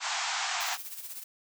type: band-pass noise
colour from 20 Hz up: pink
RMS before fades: -32 dBFS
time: 0-0.78 s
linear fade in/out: 50 ms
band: 690 to 7800 Hz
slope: 96 dB/octave
type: noise with tremolo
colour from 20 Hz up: blue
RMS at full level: -39 dBFS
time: 0.6-1.24 s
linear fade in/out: 10 ms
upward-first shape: sine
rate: 16 Hz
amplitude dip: 60%
effects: none